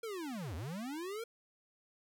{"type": "linear two-way sweep", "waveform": "square", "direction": "down then up", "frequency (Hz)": [471.4, 73, 471.4], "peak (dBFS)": -40, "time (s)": [0.03, 1.24], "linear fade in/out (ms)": 5, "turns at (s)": 0.55, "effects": []}